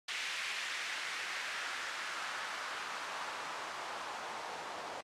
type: noise with band-pass filter sweep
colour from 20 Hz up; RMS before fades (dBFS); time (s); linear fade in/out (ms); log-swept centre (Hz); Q
white; -41; 0.08-5.01; 5; 2300 to 750; 1.6
effects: low-pass 8000 Hz 12 dB/octave + AAC 64 kbps